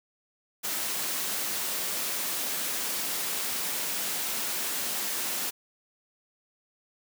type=high-pass noise; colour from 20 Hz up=white; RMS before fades=-31 dBFS; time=0.63-5.51 s; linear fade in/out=20 ms; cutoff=160 Hz; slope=24 dB/octave; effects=none